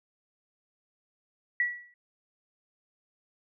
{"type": "tone with exponential decay", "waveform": "sine", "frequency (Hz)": 1941, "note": "B6", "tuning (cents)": -31, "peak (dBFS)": -21, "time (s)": [1.6, 1.94], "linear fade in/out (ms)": 2, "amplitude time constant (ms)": 73, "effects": []}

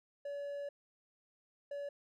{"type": "tone bursts at uneven times", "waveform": "triangle", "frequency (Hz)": 570, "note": "C#5", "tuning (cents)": 48, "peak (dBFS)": -37, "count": 2, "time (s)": [[0.25, 0.69], [1.71, 1.89]], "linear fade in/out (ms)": 5, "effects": []}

